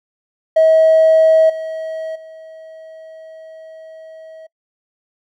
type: tone with level steps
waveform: triangle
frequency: 640 Hz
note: D#5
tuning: 49 cents sharp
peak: -4 / -20 / -32 dBFS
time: 0.56-4.47 s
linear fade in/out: 10 ms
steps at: 1.49 / 2.15 s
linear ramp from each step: 10 ms
effects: noise-tail reverb RT60 0.1 s tail -25 dB re dry + tanh soft clip ceiling -4 dBFS